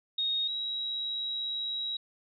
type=tone pair in turn; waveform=sine; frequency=3729 / 3854 Hz; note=A#7 / B7; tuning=0 / -43 cents; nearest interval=minor second; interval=57 cents; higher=second; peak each=-27 / -31 dBFS; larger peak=first; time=0.18-0.48 / 0.48-1.97 s; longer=second; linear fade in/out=5 ms; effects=none